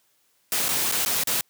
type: noise with dropouts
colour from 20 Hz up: white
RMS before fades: -24 dBFS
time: 0.52-1.41 s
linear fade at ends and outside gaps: 1 ms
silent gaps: 0.684-0.689 / 0.915-0.922 / 1.05-1.06 / 1.236-1.272 s
effects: white hiss -66 dBFS RMS until 1.49 s + high-pass 100 Hz 12 dB/octave